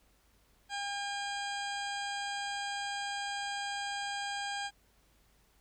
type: harmonic tone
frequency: 806 Hz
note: G5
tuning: 48 cents sharp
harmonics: 1 / 2 / 3 / 4 / 5 / 6 / 8 / 9 / 10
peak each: -38 / -40 / -47 / -43 / -51 / -46 / -54 / -54 / -50 dBFS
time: 0.69-4.71 s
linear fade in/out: 50 ms
effects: added 50 Hz sine -69 dBFS peak until 5.6 s + pink hiss -69 dBFS RMS until 5.6 s